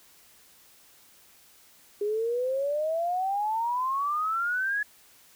sine exponential sweep, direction up, 406.2 to 1704 Hz, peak -25 dBFS, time 2.01-4.83 s, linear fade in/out 5 ms, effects white hiss -57 dBFS RMS until 5.35 s

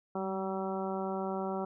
harmonic tone with a mistuned harmonic, 190.9 Hz, G3, 46 cents flat, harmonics 1 / 2 / 3 / 4 / 5 / 6 / 7, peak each -37 / -37 / -40 / -39 / -43 / -47 / -45 dBFS, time 0.15-1.65 s, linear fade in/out 5 ms, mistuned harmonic 1, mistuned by +23 cents, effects none

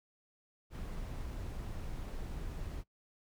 brown noise, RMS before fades -41 dBFS, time 0.7-2.84 s, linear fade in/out 50 ms, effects noise-tail reverb RT60 0.1 s tail -20 dB re dry

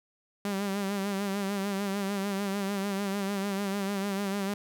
sawtooth tone with vibrato, 198.3 Hz, G3, 20 cents sharp, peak -25 dBFS, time 0.45-4.54 s, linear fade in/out 2 ms, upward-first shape sine, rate 6.7 Hz, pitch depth 55 cents each way, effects none

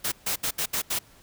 white noise bursts at uneven times, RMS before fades -27 dBFS, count 6, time 0.04-0.12 / 0.26-0.36 / 0.43-0.51 / 0.58-0.66 / 0.73-0.82 / 0.9-0.99 s, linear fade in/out 10 ms, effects pink hiss -55 dBFS RMS until 1.22 s

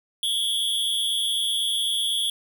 square tone with amplitude modulation, 3358 Hz, G#7, 18 cents sharp, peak -19 dBFS, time 0.23-2.3 s, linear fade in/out 2 ms, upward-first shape sine, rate 216 Hz, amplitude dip 85%, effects none

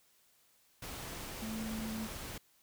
sine tone in noise, 220 Hz, A3, in tune, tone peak -38 dBFS, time 1.42-2.07 s, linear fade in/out 5 ms, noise pink, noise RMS -44 dBFS, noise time 0.82-2.38 s, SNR +3 dB, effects white hiss -69 dBFS RMS until 2.62 s

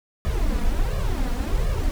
brown noise with flanger, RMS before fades -22 dBFS, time 0.25-1.91 s, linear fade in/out 0 ms, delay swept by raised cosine 1.7 to 4.2 ms, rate 1.4 Hz, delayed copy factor +0.8, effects none

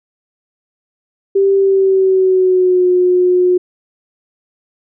sine tone with pitch glide, 392.1 to 361.6 Hz, G4 to F#4, 0 to -40 cents, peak -8 dBFS, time 1.35-3.58 s, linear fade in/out 10 ms, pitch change -140 cents, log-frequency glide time 1.55-2.87 s, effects none

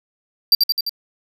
square tone with echo, 4699 Hz, D8, in tune, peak -9 dBFS, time 0.52-0.55 s, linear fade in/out 2 ms, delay 86 ms, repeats 4, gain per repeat -3 dB, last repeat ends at 0.894 s, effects none

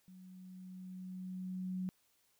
sine tone with level ramp, 185 Hz, F#3, in tune, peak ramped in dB -53 to -35 dBFS, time 0.08-1.89 s, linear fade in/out 0 ms, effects white hiss -74 dBFS RMS until 2.39 s

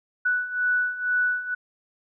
sine beating tone pair, 1480 / 1482.1 Hz, F#6 / F#6, 0 / +2 cents, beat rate 2.1 Hz, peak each -27 / -23 dBFS, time 0.25-1.55 s, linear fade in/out 10 ms, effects none

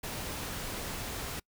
pink noise, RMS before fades -38 dBFS, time 0.03-1.4 s, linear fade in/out 10 ms, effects noise-tail reverb RT60 0.1 s tail -26 dB re dry

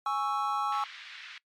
triangle chord, C# minor, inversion second, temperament equal, 830.6 / 1108.7 / 1318.5 Hz, G#5 / C#6 / E6, 0 / 0 / 0 cents, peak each -30 dBFS, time 0.06-0.84 s, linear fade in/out 2 ms
pink band-pass noise, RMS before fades -46 dBFS, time 0.72-1.38 s, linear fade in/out 2 ms, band 1600 to 3900 Hz, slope 24 dB/octave
effects noise-tail reverb RT60 0.1 s tail -21 dB re dry + MP3 96 kbps

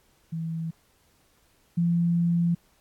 sine tone pair in turn, 163.3 / 170.94 Hz, E3 / F3, -16 / -37 cents, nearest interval minor second, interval 79 cents, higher second, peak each -28 / -20 dBFS, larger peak second, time 0.32-0.71 / 1.77-2.55 s, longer second, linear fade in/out 10 ms, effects pink hiss -64 dBFS RMS until 2.8 s + AAC 64 kbps

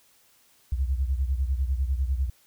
sine beating tone pair, 63.7 / 73.7 Hz, C2 / D2, -46 / +7 cents, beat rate 10 Hz, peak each -24 / -29 dBFS, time 0.72-2.3 s, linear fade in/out 5 ms, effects white hiss -61 dBFS RMS until 2.46 s

